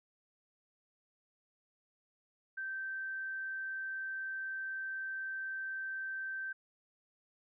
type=tone; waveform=sine; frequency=1556 Hz; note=G6; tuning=13 cents flat; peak=-37 dBFS; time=2.57-6.53 s; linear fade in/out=10 ms; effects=none